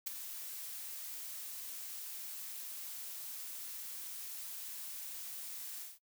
blue noise with ADSR envelope, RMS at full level -36 dBFS, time 0.06-5.99 s, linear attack 12 ms, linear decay 12 ms, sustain -9 dB, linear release 180 ms, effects noise-tail reverb RT60 0.1 s tail -23 dB re dry

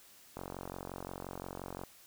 click train, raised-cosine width 1 ms, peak -27 dBFS, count 68, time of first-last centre 0.37-1.836 s, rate 45.7 Hz, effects white hiss -59 dBFS RMS until 2.06 s

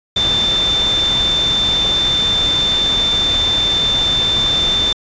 sine tone in noise, 3558 Hz, A7, 19 cents sharp, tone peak -13 dBFS, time 0.16-4.93 s, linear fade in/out 5 ms, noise pink, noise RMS -23 dBFS, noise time 0.16-4.93 s, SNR +7 dB, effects resampled to 16000 Hz

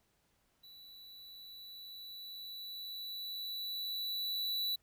square tone with level ramp, 3951 Hz, B7, in tune, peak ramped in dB -54 to -33 dBFS, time 0.63-4.76 s, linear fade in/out 10 ms, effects pink hiss -75 dBFS RMS until 4.82 s

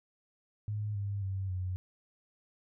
sine tone with pitch steps, 105.2 / 100.57 / 96.14 / 91.9 Hz, G#2 / G2 / G2 / F#2, +23 / +45 / -33 / -11 cents, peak -32 dBFS, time 0.68-1.76 s, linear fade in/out 0 ms, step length 270 ms, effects none

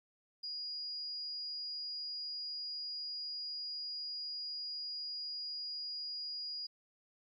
sine tone, 4876 Hz, D#8, 36 cents flat, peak -39 dBFS, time 0.43-6.67 s, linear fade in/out 10 ms, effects 13-bit

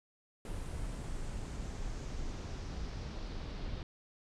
brown noise with low-pass filter sweep, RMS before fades -40 dBFS, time 0.45-3.83 s, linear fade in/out 2 ms, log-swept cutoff 10000 to 4300 Hz, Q 2.3, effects none

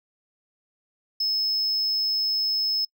triangle tone, 5200 Hz, E8, 24 cents flat, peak -21 dBFS, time 1.2-2.85 s, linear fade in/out 5 ms, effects noise-tail reverb RT60 0.1 s tail -26 dB re dry

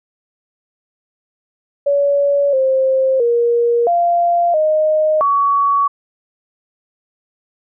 sine tone with pitch steps, 567 / 528 / 472.5 / 692 / 619 / 1125 Hz, C#5 / C5 / A#4 / F5 / D#5 / C#6, +39 / +16 / +23 / -16 / -9 / +25 cents, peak -11 dBFS, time 1.86-5.88 s, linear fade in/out 10 ms, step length 670 ms, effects none

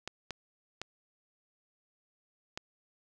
clicks, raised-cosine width 0.2 ms, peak -20 dBFS, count 4, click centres 0.076 / 0.307 / 0.816 / 2.575 s, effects none

